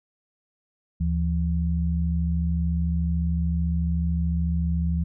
sine tone pair together, 75.6 / 169.3 Hz, D#2 / E3, -49 / +46 cents, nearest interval octave + major second, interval 1395 cents, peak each -23 / -25 dBFS, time 1-5.04 s, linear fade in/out 10 ms, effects none

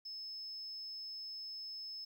triangle tone, 5220 Hz, E8, 18 cents flat, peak -40 dBFS, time 0.05-2.05 s, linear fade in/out 10 ms, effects tanh soft clip ceiling -41 dBFS + 12-bit

